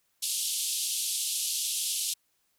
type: band-pass noise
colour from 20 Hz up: white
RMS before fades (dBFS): -31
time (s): 0.22-2.14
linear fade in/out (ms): 10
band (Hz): 2900 to 12000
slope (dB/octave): 48
effects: white hiss -73 dBFS RMS until 2.58 s